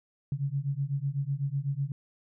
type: beating tone pair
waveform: sine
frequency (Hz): 135.7 / 143.7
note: C#3 / D3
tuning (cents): -36 / -37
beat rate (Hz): 8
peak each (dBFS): -31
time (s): 0.32-1.92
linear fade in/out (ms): 2
effects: none